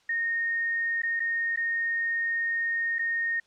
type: tone with dropouts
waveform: sine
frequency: 1848 Hz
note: A#6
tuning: 16 cents flat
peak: -25 dBFS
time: 0.09-3.4 s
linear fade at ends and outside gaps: 5 ms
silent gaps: 1.02-1.032 / 1.196-1.201 / 1.561-1.572 / 2.985-2.991 s
effects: white hiss -64 dBFS RMS until 3.46 s + low-pass 5000 Hz 12 dB/octave